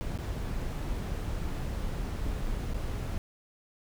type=noise with dropouts; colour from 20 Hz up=brown; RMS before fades=-33 dBFS; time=0.01-3.18 s; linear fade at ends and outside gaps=0 ms; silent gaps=0.176-0.187 / 2.466-2.47 / 2.736-2.744 s; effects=none